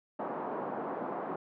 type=band-pass noise; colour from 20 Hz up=white; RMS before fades=-37 dBFS; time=0.19-1.36 s; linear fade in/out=5 ms; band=190 to 1000 Hz; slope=24 dB/octave; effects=none